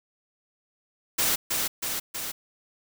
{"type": "noise with echo", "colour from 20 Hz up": "white", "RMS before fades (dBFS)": -24, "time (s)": [1.18, 1.36], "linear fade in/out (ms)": 10, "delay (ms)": 320, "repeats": 3, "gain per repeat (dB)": -3, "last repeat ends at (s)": 2.32, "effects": []}